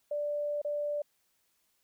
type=tone with dropouts; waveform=sine; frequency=587.3 Hz; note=D5; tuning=in tune; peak=-30 dBFS; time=0.11-1.02 s; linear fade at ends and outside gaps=5 ms; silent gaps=0.617-0.647 s; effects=white hiss -74 dBFS RMS until 1.83 s